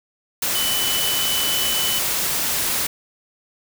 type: tone in noise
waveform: sine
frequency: 2998 Hz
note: F#7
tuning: 22 cents sharp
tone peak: -23 dBFS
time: 0.55-1.99 s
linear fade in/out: 5 ms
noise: white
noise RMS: -22 dBFS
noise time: 0.42-2.87 s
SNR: -4 dB
effects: none